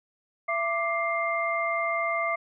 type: tone cluster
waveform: sine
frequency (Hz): 671 / 1178 / 2103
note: E5 / D6 / C7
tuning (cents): +31 / +5 / +8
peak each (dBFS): -29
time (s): 0.48-2.36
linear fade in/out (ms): 10
effects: none